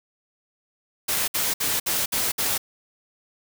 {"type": "noise bursts", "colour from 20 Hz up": "white", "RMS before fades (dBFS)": -24, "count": 6, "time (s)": [1.08, 2.58], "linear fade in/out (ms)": 10, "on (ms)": 200, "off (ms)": 60, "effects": []}